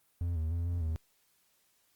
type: tone with pitch steps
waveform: triangle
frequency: 86.1 / 79.5 / 85 / 86.9 / 80.2 Hz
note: F2 / D#2 / F2 / F2 / E2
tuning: -24 / +38 / -46 / -8 / -47 cents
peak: -28 dBFS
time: 0.21-0.96 s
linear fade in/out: 0 ms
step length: 150 ms
effects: white hiss -71 dBFS RMS until 1.95 s + Opus 32 kbps

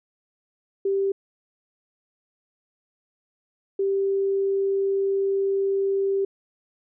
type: tone pair in turn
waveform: sine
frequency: 392 / 392 Hz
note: G4 / G4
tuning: 0 / 0 cents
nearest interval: unison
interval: 0 cents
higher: neither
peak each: -20 dBFS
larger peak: neither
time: 0.85-1.12 / 3.79-6.25 s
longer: second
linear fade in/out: 5 ms
effects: none

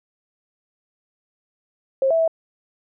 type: tone with pitch steps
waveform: sine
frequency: 535 / 656 / 652 Hz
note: C5 / E5 / E5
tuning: +38 / -9 / -19 cents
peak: -15 dBFS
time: 2.02-2.278 s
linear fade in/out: 2 ms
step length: 86 ms
effects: none

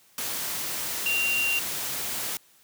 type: tone in noise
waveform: sine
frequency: 2768 Hz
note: F7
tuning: 16 cents flat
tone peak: -23 dBFS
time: 1.06-1.59 s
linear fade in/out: 2 ms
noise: white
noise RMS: -31 dBFS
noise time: 0.18-2.37 s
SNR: +5 dB
effects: white hiss -59 dBFS RMS until 2.63 s + high-pass 80 Hz 12 dB/octave

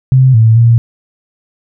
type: tone with pitch steps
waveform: sine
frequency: 130.6 / 112 / 116.6 Hz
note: C3 / A2 / A#2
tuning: -3 / +31 / +1 cents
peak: -3 dBFS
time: 0.12-0.78 s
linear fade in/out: 0 ms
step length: 220 ms
effects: none

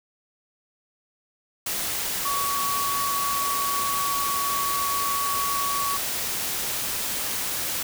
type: tone in noise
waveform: sine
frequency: 1126 Hz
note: C#6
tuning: 27 cents sharp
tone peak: -25 dBFS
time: 2.25-5.97 s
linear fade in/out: 5 ms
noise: white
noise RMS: -28 dBFS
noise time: 1.66-7.83 s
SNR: 0 dB
effects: none

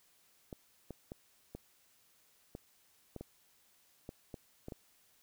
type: clicks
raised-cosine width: 2 ms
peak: -30 dBFS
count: 11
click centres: 0.528 / 0.907 / 1.119 / 1.55 / 2.551 / 3.163 / 3.21 / 4.091 / 4.342 / 4.684 / 4.722 s
effects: white hiss -69 dBFS RMS until 5.22 s

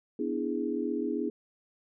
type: chord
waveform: sine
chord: E dominant seventh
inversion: second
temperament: equal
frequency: 246.9 / 293.7 / 329.6 / 415.3 Hz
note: B3 / D4 / E4 / G#4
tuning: 0 / 0 / 0 / 0 cents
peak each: -34 dBFS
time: 0.19-1.3 s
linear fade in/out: 5 ms
effects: none

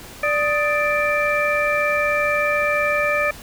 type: harmonic tone with a mistuned harmonic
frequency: 588 Hz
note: D5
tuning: 2 cents sharp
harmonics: 1 / 2 / 3 / 4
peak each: -21 / -24 / -24 / -22 dBFS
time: 0.23-3.31 s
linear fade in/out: 5 ms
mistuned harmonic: 2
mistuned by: +100 cents
effects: pink hiss -39 dBFS RMS until 3.42 s

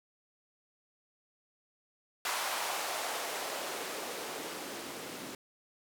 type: noise with band-pass filter sweep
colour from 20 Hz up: blue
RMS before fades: -38 dBFS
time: 2.25-5.35 s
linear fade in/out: 2 ms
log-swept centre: 860 to 240 Hz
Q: 1.4
effects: none

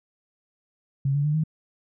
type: tone with pitch steps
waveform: sine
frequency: 137.4 / 143.57 / 150.01 / 156.74 Hz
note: C#3 / D3 / D3 / D#3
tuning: -15 / -39 / +37 / +13 cents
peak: -20 dBFS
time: 1.05-1.438 s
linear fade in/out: 5 ms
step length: 97 ms
effects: none

